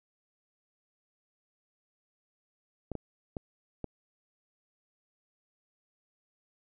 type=clicks; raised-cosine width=2 ms; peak=-22 dBFS; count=4; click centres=2.917 / 2.953 / 3.368 / 3.843 s; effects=none